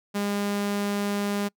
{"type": "tone", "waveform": "sawtooth", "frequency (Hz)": 203.1, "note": "G#3", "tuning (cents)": -38, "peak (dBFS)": -21, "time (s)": [0.14, 1.49], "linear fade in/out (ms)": 20, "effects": ["noise-tail reverb RT60 0.1 s tail -26 dB re dry"]}